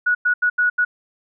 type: tone bursts at uneven times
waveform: sine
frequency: 1462 Hz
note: F#6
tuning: 21 cents flat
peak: -14 dBFS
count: 5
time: 0.06-0.15 / 0.25-0.34 / 0.42-0.5 / 0.58-0.7 / 0.78-0.85 s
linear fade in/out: 10 ms
effects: none